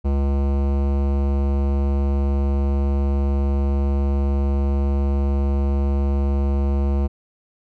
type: tone with hard clipping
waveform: sine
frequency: 69.5 Hz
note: C#2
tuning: 5 cents sharp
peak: -19 dBFS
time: 0.04-7.08 s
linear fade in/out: 20 ms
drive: 18 dB
effects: none